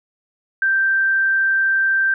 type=tone; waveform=sine; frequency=1568 Hz; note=G6; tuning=in tune; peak=-14 dBFS; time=0.62-2.14 s; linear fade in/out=2 ms; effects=none